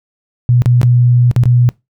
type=tone with dropouts; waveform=sine; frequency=122.2 Hz; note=B2; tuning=18 cents flat; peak=-6 dBFS; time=0.49-1.69 s; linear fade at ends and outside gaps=0 ms; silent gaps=0.62-0.659 / 0.815-0.831 / 1.313-1.363 / 1.436-1.456 s; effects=noise-tail reverb RT60 0.2 s tail -22 dB re dry